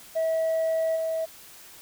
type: tone with level steps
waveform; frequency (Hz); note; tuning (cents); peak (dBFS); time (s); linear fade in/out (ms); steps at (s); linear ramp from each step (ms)
sine; 647; E5; -32; -20 / -24; 0.15-1.26; 20; 0.95; 20
effects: tanh soft clip ceiling -21 dBFS + white hiss -48 dBFS RMS until 1.81 s